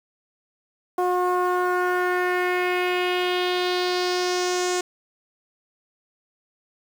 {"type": "tone with low-pass filter sweep", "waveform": "sawtooth", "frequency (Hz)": 360.6, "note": "F#4", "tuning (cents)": -45, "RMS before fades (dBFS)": -23, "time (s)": [0.98, 4.81], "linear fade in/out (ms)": 5, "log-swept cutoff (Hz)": [910, 7300], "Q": 2.8, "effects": ["7-bit"]}